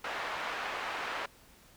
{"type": "band-pass noise", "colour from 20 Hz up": "pink", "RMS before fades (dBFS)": -37, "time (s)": [0.04, 1.26], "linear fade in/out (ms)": 5, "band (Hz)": [790, 2200], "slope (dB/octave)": 12, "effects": ["pink hiss -59 dBFS RMS until 1.76 s"]}